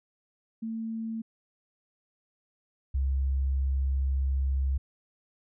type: tone pair in turn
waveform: sine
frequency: 224.5 / 67.27 Hz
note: A3 / C2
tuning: +35 / +49 cents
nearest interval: octave + major sixth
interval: 2086 cents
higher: first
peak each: -31 / -24 dBFS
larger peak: second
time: 0.62-1.22 / 2.94-4.78 s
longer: second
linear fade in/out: 10 ms
effects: none